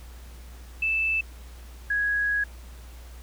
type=tone pair in turn; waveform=sine; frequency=2637 / 1661.2 Hz; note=E7 / G#6; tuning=0 / 0 cents; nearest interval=minor sixth; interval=800 cents; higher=first; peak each=-22 dBFS; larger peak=neither; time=0.82-1.21 / 1.9-2.44 s; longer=second; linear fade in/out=5 ms; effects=added 60 Hz sine -41 dBFS peak until 3.22 s + pink hiss -52 dBFS RMS until 3.22 s